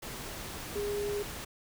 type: tone in noise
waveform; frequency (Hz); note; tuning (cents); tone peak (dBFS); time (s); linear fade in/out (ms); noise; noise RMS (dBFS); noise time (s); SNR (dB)
sine; 410; G#4; -22; -31; 0.75-1.23; 10; pink; -41; 0.02-1.45; +7
effects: none